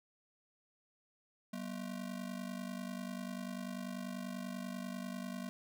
square ring-modulated tone, 215.1 Hz, A3, 39 cents flat, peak -38 dBFS, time 1.53-5.49 s, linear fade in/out 0 ms, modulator 25.1 Hz, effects none

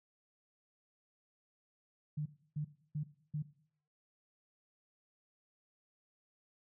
sine tone bursts, 150 Hz, D3, 37 cents sharp, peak -34 dBFS, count 4, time 2.17-3.426 s, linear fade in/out 10 ms, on 89 ms, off 300 ms, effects noise-tail reverb RT60 0.6 s tail -17 dB re dry

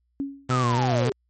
sine tone with exponential decay, 277.2 Hz, C#4, in tune, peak -22 dBFS, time 0.2-0.54 s, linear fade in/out 0 ms, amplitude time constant 72 ms
sawtooth tone with vibrato, 123.47 Hz, B2, in tune, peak -17 dBFS, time 0.49-1.1 s, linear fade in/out 10 ms, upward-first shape square, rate 3.5 Hz, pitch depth 45 cents each way
sine linear sweep, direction down, 1317 to 378.8 Hz, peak -24 dBFS, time 0.51-1.12 s, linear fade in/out 0 ms
effects added 60 Hz sine -67 dBFS peak until 1.29 s + MP3 32 kbps

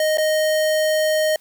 square tone with dropouts, 621 Hz, D#5, 3 cents flat, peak -17 dBFS, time 0-1.36 s, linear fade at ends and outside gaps 2 ms, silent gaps 0.173-0.182 s, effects white hiss -55 dBFS RMS until 1.4 s

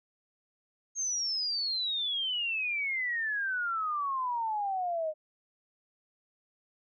sine exponential sweep, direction down, 6500 to 610 Hz, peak -29 dBFS, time 0.95-5.14 s, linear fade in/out 50 ms, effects none

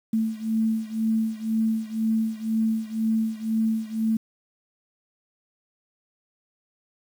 sine beating tone pair, 221.1 / 223.1 Hz, A3 / A3, +9 / +24 cents, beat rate 2 Hz, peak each -24 / -26 dBFS, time 0.13-4.17 s, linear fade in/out 5 ms, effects 8-bit

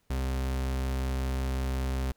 40% pulse tone, 65.41 Hz, C2, in tune, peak -27 dBFS, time 0.1-2.12 s, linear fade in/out 5 ms, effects pink hiss -72 dBFS RMS until 2.16 s

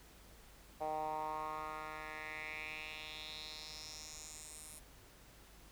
10% pulse tone with band-pass filter sweep, 154.8 Hz, D#3, 9 cents flat, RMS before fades -45 dBFS, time 0.8-4.8 s, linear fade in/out 20 ms, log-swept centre 710 to 10000 Hz, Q 3.7, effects added 50 Hz sine -62 dBFS peak until 5.71 s + pink hiss -61 dBFS RMS until 5.71 s

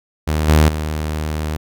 sawtooth tone with level steps, 77 Hz, D#2, 17 cents flat, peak -12 / -5 / -16 dBFS, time 0.27-1.57 s, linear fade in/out 10 ms, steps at 0.48 / 0.68 s, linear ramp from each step 10 ms, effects none

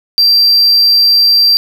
triangle tone, 4709 Hz, D8, 4 cents sharp, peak -4 dBFS, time 0.18-1.57 s, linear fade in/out 0 ms, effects none

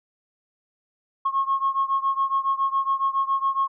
sine beating tone pair, 1084 / 1091.2 Hz, C#6 / C#6, -39 / -28 cents, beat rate 7.2 Hz, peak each -22 / -24 dBFS, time 1.25-3.68 s, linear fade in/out 10 ms, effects tanh soft clip ceiling -13 dBFS

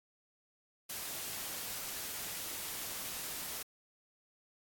white noise, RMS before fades -41 dBFS, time 0.89-3.63 s, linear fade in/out 10 ms, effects AAC 64 kbps

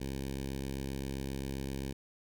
10% pulse tone with notch filter, 67.6 Hz, C#2, 43 cents flat, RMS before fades -38 dBFS, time 0-1.93 s, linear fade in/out 10 ms, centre 1200 Hz, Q 0.88, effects none

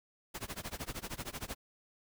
pink noise with tremolo, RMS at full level -39 dBFS, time 0.34-1.55 s, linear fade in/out 10 ms, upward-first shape sine, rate 13 Hz, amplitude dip 95%, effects none

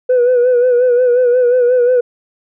sine tone with vibrato, 493.9 Hz, B4, in tune, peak -6 dBFS, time 0.09-2.01 s, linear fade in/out 10 ms, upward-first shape sine, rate 5.6 Hz, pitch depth 52 cents each way, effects tanh soft clip ceiling -6 dBFS

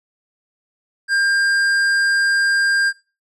triangle tone with hard clipping, 1600 Hz, G6, 35 cents sharp, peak -16 dBFS, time 1.08-2.93 s, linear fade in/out 50 ms, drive 13 dB, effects noise-tail reverb RT60 0.3 s tail -19 dB re dry + resampled to 32000 Hz

